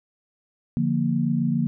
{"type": "chord", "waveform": "sine", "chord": "Bb major", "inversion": "first", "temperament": "equal", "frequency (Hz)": [146.83, 174.61, 233.1], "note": ["D3", "F3", "Bb3"], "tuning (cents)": [0, 0, 0], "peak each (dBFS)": [-25, -25, -23], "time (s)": [0.77, 1.67], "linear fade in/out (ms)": 0, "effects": []}